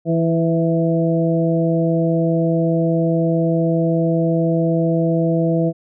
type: harmonic tone with a mistuned harmonic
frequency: 164.8 Hz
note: E3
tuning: in tune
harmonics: 1 / 2 / 3 / 4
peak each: -17 / -20 / -22 / -23 dBFS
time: 0.05-5.73 s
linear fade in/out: 50 ms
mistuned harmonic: 3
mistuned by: +17 cents
effects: none